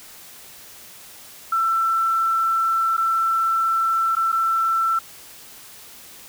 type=tone with dropouts; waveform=sine; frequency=1338 Hz; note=E6; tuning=25 cents sharp; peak=-17 dBFS; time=1.52-4.99 s; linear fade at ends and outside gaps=5 ms; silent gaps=2.968-2.978 / 4.153-4.166 / 4.319-4.326 s; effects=white hiss -43 dBFS RMS until 6.28 s